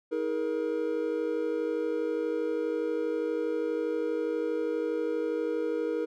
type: tone cluster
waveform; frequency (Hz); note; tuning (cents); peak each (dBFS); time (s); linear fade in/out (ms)
triangle; 318.8 / 420.7 / 473.1; D#4 / G#4 / A#4; +42 / +22 / +26; -31 / -32 / -28; 0.11-6.06; 20
effects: none